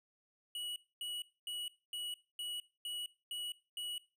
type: tone bursts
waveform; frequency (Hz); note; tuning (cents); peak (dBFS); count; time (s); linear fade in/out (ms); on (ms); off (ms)
square; 2927; F#7; -19; -40; 8; 0.55-3.98; 2; 210; 250
effects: noise-tail reverb RT60 0.3 s tail -18 dB re dry